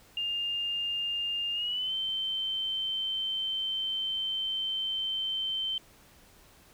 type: tone with pitch glide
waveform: sine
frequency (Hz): 2810 to 3100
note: F7 to G7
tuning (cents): +10 to -20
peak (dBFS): -29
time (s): 0.17-5.78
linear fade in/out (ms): 2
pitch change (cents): +170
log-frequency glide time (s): 1.53-1.94
effects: pink hiss -58 dBFS RMS until 6.73 s